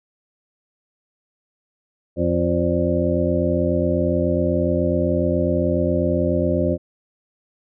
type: harmonic tone with a mistuned harmonic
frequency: 87.31 Hz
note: F2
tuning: in tune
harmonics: 1 / 2 / 3 / 4 / 6 / 7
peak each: -24 / -24 / -24 / -24 / -24 / -24 dBFS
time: 2.16-6.78 s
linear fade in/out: 50 ms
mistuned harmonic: 7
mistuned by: -52 cents
effects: none